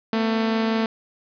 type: tone pair together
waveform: sawtooth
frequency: 223.2 / 248.6 Hz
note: A3 / B3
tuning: +25 / +12 cents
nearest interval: major second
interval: 187 cents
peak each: -16 / -28 dBFS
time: 0.13-0.86 s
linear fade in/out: 2 ms
effects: resampled to 11025 Hz + 8-bit